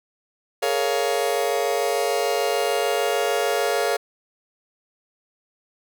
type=chord; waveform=40% pulse; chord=Bb minor seventh; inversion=third; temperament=just; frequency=419.5 / 466.2 / 559.4 / 699.2 Hz; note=Ab4 / Bb4 / Db5 / F5; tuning=+17 / 0 / +16 / +2 cents; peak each=-25 dBFS; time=0.62-3.97 s; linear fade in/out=10 ms; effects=none